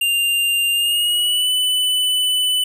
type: tone with pitch glide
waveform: square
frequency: 2794 to 2995 Hz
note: F7 to F#7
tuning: 0 to +20 cents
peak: -16 dBFS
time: 0.01-2.64 s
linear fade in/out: 5 ms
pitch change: +120 cents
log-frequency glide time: 0.72-1.5 s
effects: none